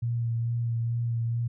sine tone with vibrato, 117 Hz, A#2, 7 cents sharp, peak -25 dBFS, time 0.02-1.48 s, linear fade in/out 10 ms, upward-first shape sine, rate 2.3 Hz, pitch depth 20 cents each way, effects none

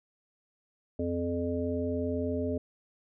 harmonic tone with a mistuned harmonic, 86.2 Hz, F2, 22 cents flat, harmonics 1 / 3 / 5 / 7, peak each -35 / -32 / -34 / -36 dBFS, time 0.99-2.58 s, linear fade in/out 5 ms, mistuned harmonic 1, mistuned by +34 cents, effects none

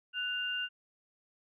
sine tone pair together, 1483.7 / 2799 Hz, F#6 / F7, +4 / +3 cents, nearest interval major seventh, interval 1099 cents, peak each -36 / -34 dBFS, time 0.13-0.69 s, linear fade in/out 50 ms, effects none

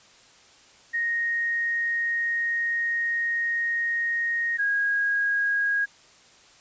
sine tone pair in turn, 1864.7 / 1640.7 Hz, A#6 / G#6, 0 / -22 cents, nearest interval major second, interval 222 cents, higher first, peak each -23 / -21 dBFS, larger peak second, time 0.93-4.58 / 4.58-5.86 s, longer first, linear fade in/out 20 ms, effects white hiss -54 dBFS RMS until 6.6 s + resampled to 16000 Hz

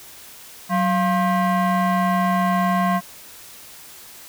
sine tone with frequency modulation, 186.3 Hz, F#3, 12 cents sharp, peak -14 dBFS, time 0.69-3.01 s, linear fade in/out 50 ms, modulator 882 Hz, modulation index 1.2, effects tanh soft clip ceiling -15 dBFS + white hiss -42 dBFS RMS until 4.28 s

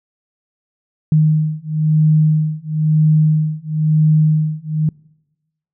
sine beating tone pair, 154.4 / 155.4 Hz, D#3 / D#3, -13 / -2 cents, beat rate 1 Hz, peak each -14 dBFS, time 1.12-4.89 s, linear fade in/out 2 ms, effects noise-tail reverb RT60 1.0 s tail -26 dB re dry

